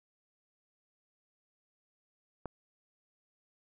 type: click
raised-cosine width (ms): 1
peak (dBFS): -24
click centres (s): 2.457
effects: none